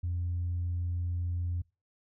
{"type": "tone", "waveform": "sine", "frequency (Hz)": 87.31, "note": "F2", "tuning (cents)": 0, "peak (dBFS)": -28, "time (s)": [0.03, 1.62], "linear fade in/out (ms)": 10, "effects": ["noise-tail reverb RT60 0.3 s tail -26 dB re dry", "tanh soft clip ceiling -26 dBFS"]}